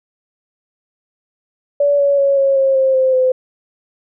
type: tone with pitch steps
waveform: sine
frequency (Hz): 573 / 564.1 / 555.4 / 546.8 / 538.3 / 530 / 521.8 / 513.7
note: D5 / C#5 / C#5 / C#5 / C5 / C5 / C5 / C5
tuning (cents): -43 / +30 / +3 / -24 / +49 / +22 / -5 / -32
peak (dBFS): -10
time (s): 1.8-3.32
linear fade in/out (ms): 5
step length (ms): 190
effects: none